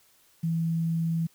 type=tone with quantisation; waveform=sine; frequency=164.81 Hz; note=E3; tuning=in tune; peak=-24 dBFS; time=0.43-1.27 s; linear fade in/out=10 ms; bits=9; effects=white hiss -62 dBFS RMS until 1.34 s